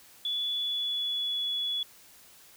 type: tone with pitch glide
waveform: sine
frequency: 3431 to 3397 Hz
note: A7 to G#7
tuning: -44 to +38 cents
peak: -28 dBFS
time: 0.25-1.83 s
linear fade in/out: 2 ms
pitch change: -18 cents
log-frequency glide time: 0.54-1.4 s
effects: white hiss -55 dBFS RMS until 2.56 s